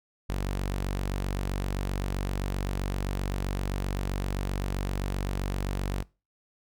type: tone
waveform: sawtooth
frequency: 47.69 Hz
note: G1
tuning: 47 cents flat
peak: -24 dBFS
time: 0.29-6.03 s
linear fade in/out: 10 ms
effects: noise-tail reverb RT60 0.3 s tail -23 dB re dry

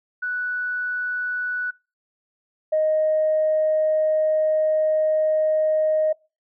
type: tone pair in turn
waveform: sine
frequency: 1480 / 622.3 Hz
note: F#6 / D#5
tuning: 0 / 0 cents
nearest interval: octave + minor third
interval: 1500 cents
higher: first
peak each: -23 / -16 dBFS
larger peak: second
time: 0.22-1.71 / 2.72-6.13 s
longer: second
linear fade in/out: 10 ms
effects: noise-tail reverb RT60 0.3 s tail -25 dB re dry + tanh soft clip ceiling -12 dBFS

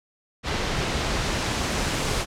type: noise with low-pass filter sweep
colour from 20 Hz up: pink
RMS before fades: -26 dBFS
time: 0.43-2.26 s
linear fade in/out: 50 ms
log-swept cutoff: 4700 to 8500 Hz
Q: 0.77
effects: none

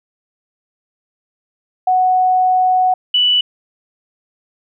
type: tone pair in turn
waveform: sine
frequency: 740 / 2965 Hz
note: F#5 / F#7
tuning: 0 / +3 cents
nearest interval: 2 octaves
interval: 2403 cents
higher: second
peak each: -10 dBFS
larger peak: neither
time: 1.87-2.94 / 3.14-3.41 s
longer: first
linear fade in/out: 5 ms
effects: none

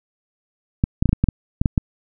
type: clicks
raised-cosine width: 5 ms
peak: -3 dBFS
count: 10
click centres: 0.839 / 1.025 / 1.057 / 1.092 / 1.13 / 1.24 / 1.287 / 1.615 / 1.658 / 1.778 s
effects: none

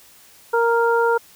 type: harmonic tone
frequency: 465.7 Hz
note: A#4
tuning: 2 cents flat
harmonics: 1 / 2 / 3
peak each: -17 / -20 / -22 dBFS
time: 0.53-1.18 s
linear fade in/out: 10 ms
effects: white hiss -49 dBFS RMS until 1.35 s

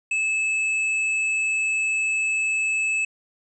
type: tone with hard clipping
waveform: sine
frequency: 2607 Hz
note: E7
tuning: 20 cents flat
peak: -22 dBFS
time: 0.11-3.05 s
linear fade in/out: 5 ms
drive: 6 dB
effects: resampled to 24000 Hz

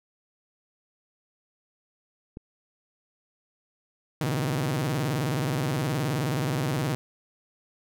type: click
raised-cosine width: 3 ms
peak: -25 dBFS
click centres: 2.371 s
type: tone with vibrato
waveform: sawtooth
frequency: 140 Hz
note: C#3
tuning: 18 cents sharp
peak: -21 dBFS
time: 4.21-6.95 s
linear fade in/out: 0 ms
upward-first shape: square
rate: 19 Hz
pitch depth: 200 cents each way
effects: none

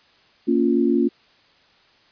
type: chord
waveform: sine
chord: Bb minor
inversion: none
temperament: just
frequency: 233.1 / 279.7 / 349.6 Hz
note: Bb3 / Db4 / F4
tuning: 0 / +16 / +2 cents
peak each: -20 dBFS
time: 0.47-1.09 s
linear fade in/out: 20 ms
effects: white hiss -56 dBFS RMS until 2.11 s + resampled to 11025 Hz

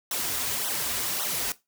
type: noise with flanger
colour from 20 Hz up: white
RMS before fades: -29 dBFS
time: 0.11-1.52 s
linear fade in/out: 2 ms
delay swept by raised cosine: 0.41 to 6.41 ms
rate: 1.8 Hz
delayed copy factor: -1
effects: noise-tail reverb RT60 0.2 s tail -17 dB re dry

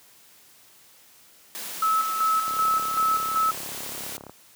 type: high-pass noise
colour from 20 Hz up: white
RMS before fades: -35 dBFS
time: 1.55-4.17 s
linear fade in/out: 0 ms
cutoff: 160 Hz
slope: 96 dB/octave
type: tone with tremolo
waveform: sine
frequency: 1300 Hz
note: E6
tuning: 24 cents flat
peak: -19 dBFS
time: 1.82-3.51 s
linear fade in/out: 5 ms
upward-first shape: square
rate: 2.6 Hz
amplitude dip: 50%
type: click train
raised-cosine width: 1 ms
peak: -26 dBFS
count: 64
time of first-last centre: 2.48-4.296 s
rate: 34.7 Hz
effects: white hiss -54 dBFS RMS until 4.55 s + high-pass 80 Hz 12 dB/octave

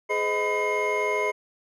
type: tone cluster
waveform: triangle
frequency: 420.2 / 512 / 625 / 1002 / 2144 Hz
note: G#4 / C5 / D#5 / B5 / C7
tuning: +20 / -38 / +8 / +25 / +42 cents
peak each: -25 / -31 / -28 / -27 / -26 dBFS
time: 0.09-1.32 s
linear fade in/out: 20 ms
effects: tanh soft clip ceiling -12 dBFS

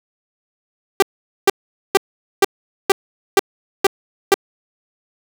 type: tone bursts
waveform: sawtooth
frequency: 392 Hz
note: G4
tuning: in tune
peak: -4 dBFS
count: 8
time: 1-4.342 s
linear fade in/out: 2 ms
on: 24 ms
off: 450 ms
effects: none

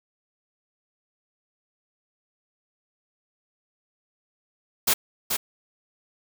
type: noise with echo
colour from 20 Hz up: white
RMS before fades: -20 dBFS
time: 4.87-4.94 s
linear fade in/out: 10 ms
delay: 430 ms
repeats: 1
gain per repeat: -5 dB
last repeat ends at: 5.37 s
effects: none

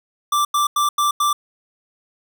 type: tone bursts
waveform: square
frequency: 1174.7 Hz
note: D6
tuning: in tune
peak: -16 dBFS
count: 5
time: 0.32-1.33 s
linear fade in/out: 5 ms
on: 130 ms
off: 90 ms
effects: none

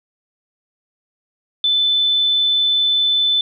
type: tone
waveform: sine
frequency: 3515 Hz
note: A7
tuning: 2 cents flat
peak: -13 dBFS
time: 1.64-3.41 s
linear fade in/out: 2 ms
effects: none

